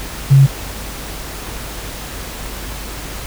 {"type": "tone", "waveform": "sine", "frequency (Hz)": 136.7, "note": "C#3", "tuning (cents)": -24, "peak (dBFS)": -4, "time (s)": [0.3, 0.47], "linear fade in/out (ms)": 20, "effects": ["added 50 Hz sine -30 dBFS peak until 3.26 s", "pink hiss -29 dBFS RMS until 3.26 s"]}